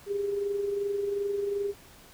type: tone with amplitude modulation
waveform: sine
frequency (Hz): 403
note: G4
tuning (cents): +48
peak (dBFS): -25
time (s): 0.06-1.74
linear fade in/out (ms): 50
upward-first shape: sine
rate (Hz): 22.7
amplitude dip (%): 45
effects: pink hiss -53 dBFS RMS until 2.13 s